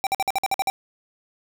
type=tone bursts; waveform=square; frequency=780 Hz; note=G5; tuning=9 cents flat; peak=-20 dBFS; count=9; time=0.04-0.7 s; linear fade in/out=0 ms; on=28 ms; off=51 ms; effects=none